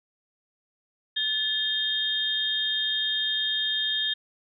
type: tone cluster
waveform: sine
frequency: 1736 / 3213 / 3664 Hz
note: A6 / G7 / A#7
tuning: -24 / +42 / -31 cents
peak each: -32 / -28 / -27 dBFS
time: 1.16-4.14 s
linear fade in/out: 10 ms
effects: none